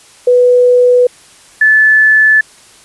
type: tone pair in turn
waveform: sine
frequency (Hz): 493.9 / 1738.8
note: B4 / A6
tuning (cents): 0 / -21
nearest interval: octave + minor seventh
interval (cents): 2179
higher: second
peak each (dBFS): -4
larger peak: neither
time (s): 0.27-1.07 / 1.61-2.41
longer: neither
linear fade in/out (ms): 5
effects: white hiss -41 dBFS RMS until 2.84 s + resampled to 24000 Hz